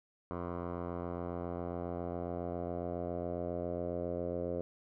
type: tone with low-pass filter sweep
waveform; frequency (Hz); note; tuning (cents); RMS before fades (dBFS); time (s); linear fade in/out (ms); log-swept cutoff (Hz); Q
10% pulse; 87.31; F2; 0; -38; 0.31-4.61; 0; 990 to 550; 3.8
effects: none